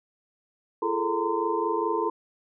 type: tone cluster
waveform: sine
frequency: 340.3 / 422.4 / 447.2 / 921 / 1026 Hz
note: F4 / G#4 / A4 / A#5 / C6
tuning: -45 / +29 / +28 / -21 / -34 cents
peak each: -30 dBFS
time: 0.82-2.1 s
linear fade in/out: 5 ms
effects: none